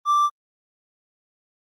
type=tone with hard clipping; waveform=triangle; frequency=1174.7 Hz; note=D6; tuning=in tune; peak=-16 dBFS; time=0.05-0.3 s; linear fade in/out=50 ms; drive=5 dB; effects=Opus 24 kbps